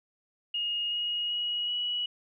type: tone with pitch steps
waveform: sine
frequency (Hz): 2860 / 2882 / 2903 / 2925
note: F7 / F#7 / F#7 / F#7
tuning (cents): +41 / -46 / -34 / -21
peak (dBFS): -28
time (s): 0.54-2.06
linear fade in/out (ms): 5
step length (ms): 380
effects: none